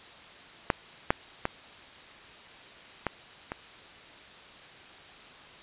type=clicks; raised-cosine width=0.5 ms; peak=-7 / -6 / -12 / -12 / -18 dBFS; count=5; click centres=0.702 / 1.105 / 1.454 / 3.067 / 3.519 s; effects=white hiss -49 dBFS RMS until 5.62 s + resampled to 8000 Hz